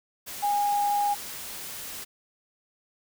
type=tone in noise; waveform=sine; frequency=818 Hz; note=G#5; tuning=26 cents flat; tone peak=-22 dBFS; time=0.42-1.15 s; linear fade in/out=20 ms; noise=white; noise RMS=-38 dBFS; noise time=0.26-2.05 s; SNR=+13 dB; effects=none